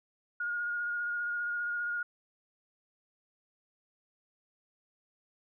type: tone with vibrato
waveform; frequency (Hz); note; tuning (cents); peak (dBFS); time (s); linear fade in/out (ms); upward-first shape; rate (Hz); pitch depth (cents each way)
sine; 1430; F6; +41; -31; 0.4-2.03; 5; square; 15; 13
effects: none